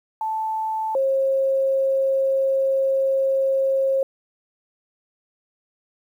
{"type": "tone pair in turn", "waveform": "sine", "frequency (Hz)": [878, 537.7], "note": ["A5", "C5"], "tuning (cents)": [-4, 47], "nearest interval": "minor sixth", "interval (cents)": 849, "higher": "first", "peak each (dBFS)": [-22, -17], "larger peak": "second", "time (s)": [[0.21, 0.95], [0.95, 4.03]], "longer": "second", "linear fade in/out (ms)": 2, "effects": ["9-bit"]}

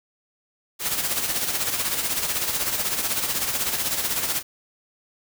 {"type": "noise with tremolo", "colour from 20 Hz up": "white", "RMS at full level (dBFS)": -23, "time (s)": [0.79, 4.43], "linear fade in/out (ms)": 50, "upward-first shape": "sine", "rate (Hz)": 16, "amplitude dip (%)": 55, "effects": []}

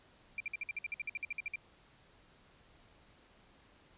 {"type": "tone bursts", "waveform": "sine", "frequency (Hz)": 2364, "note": "D7", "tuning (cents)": 11, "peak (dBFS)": -35, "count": 16, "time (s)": [0.38, 1.558], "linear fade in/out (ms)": 2, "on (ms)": 23, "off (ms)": 54, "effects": ["pink hiss -64 dBFS RMS until 3.97 s", "resampled to 8000 Hz"]}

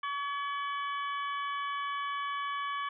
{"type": "harmonic tone with a mistuned harmonic", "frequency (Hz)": 567, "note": "C#5", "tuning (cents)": 39, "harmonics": [2, 3, 4, 5, 6], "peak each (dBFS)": [-33, -41, -44, -46, -49], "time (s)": [0.03, 2.89], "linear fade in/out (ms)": 5, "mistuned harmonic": 5, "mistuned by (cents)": 110, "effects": []}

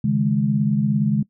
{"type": "chord", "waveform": "sine", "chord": "C# suspended second", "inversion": "none", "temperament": "just", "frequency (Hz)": [138.59, 155.92, 207.9], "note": ["C#3", "D#3", "G#3"], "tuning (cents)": [0, 4, 2], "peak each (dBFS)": [-21, -23, -19], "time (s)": [0.04, 1.23], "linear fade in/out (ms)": 5, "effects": ["noise-tail reverb RT60 0.1 s tail -21 dB re dry"]}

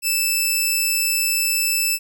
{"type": "tone", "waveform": "10% pulse", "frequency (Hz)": 2637, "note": "E7", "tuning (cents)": 0, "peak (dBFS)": -9, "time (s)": [0.02, 1.99], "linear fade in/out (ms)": 50, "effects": []}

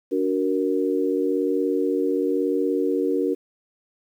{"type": "chord", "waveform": "sine", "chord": "D augmented", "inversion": "none", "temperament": "equal with one note detuned", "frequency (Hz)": [289, 370, 466.2], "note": ["D4", "F#4", "A#4"], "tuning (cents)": [-28, 0, 0], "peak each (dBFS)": -24, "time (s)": [0.11, 3.35], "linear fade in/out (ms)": 20, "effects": ["9-bit"]}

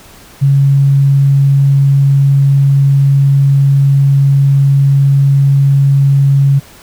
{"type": "tone", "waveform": "sine", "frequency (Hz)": 138.59, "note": "C#3", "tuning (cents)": 0, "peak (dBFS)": -5, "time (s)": [0.41, 6.6], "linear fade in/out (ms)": 20, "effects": ["pink hiss -38 dBFS RMS until 6.82 s"]}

